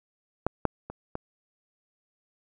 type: clicks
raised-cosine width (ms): 1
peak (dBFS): -10 / -8 / -23 / -18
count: 4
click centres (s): 0.466 / 0.653 / 0.9 / 1.154
effects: none